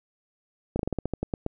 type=slowing click train; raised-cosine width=2 ms; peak=-14 dBFS; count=11; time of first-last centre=0.76-1.464 s; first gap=33 ms; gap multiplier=1.16; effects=none